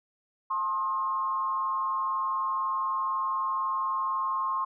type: tone with frequency modulation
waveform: sine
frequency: 1066 Hz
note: C6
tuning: 32 cents sharp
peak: -26 dBFS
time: 0.5-4.65 s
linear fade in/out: 10 ms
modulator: 178 Hz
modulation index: 0.49
effects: none